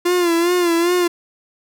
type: tone with vibrato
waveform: 45% pulse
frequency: 346.4 Hz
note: F4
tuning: 14 cents flat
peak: -14 dBFS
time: 0.05-1.08 s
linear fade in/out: 10 ms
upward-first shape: sine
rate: 2.5 Hz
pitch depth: 65 cents each way
effects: none